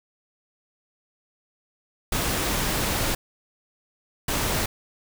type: noise bursts at uneven times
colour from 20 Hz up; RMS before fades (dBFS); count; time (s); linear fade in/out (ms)
pink; -25; 2; 2.12-3.15 / 4.28-4.66; 5
effects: none